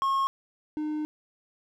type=tone pair in turn; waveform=triangle; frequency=1085 / 304.5 Hz; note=C#6 / D#4; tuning=-37 / -37 cents; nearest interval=octave + minor seventh; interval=2200 cents; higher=first; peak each=-21 / -26 dBFS; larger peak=first; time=0.02-0.27 / 0.77-1.05 s; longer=second; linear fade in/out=0 ms; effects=none